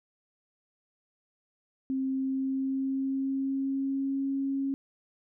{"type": "tone with pitch glide", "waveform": "sine", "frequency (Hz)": [265.2, 273], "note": ["C4", "C#4"], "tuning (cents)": [23, -26], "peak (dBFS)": -27, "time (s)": [1.9, 4.74], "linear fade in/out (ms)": 0, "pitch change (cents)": 51, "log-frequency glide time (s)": [2.04, 4.26], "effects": []}